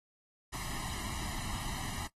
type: noise with comb filter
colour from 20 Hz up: pink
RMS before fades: -39 dBFS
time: 0.52-2.08 s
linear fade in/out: 20 ms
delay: 1 ms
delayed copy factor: +0.85
effects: noise-tail reverb RT60 0.1 s tail -20 dB re dry + AAC 32 kbps